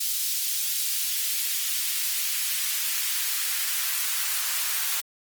white noise with high-pass filter sweep, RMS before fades -27 dBFS, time 0-5.01 s, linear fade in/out 10 ms, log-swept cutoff 3700 to 1200 Hz, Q 0.9, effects Opus 24 kbps

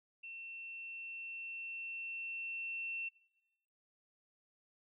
sine tone with level ramp, 2700 Hz, E7, 41 cents sharp, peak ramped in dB -46 to -38 dBFS, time 0.23-3.09 s, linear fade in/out 10 ms, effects noise-tail reverb RT60 0.9 s tail -20 dB re dry

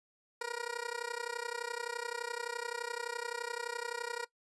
15% pulse tone with amplitude modulation, 474.7 Hz, A#4, 31 cents sharp, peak -27 dBFS, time 0.41-4.25 s, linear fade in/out 5 ms, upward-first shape sine, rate 31.7 Hz, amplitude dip 90%, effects noise-tail reverb RT60 0.1 s tail -20 dB re dry + resampled to 24000 Hz

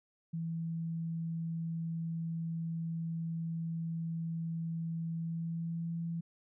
sine tone with pitch glide, 164.81 to 167.3 Hz, E3 to E3, 0 to +26 cents, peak -34 dBFS, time 0.33-6.21 s, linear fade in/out 10 ms, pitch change +26 cents, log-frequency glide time 5.14-5.93 s, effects none

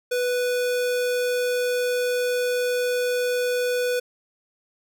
square tone, 493.9 Hz, B4, in tune, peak -22 dBFS, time 0.11-4 s, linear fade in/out 10 ms, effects none

